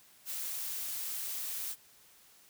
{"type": "noise", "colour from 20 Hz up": "blue", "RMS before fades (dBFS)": -38, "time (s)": [0.25, 1.76], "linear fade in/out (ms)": 50, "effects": ["white hiss -61 dBFS RMS until 2.49 s"]}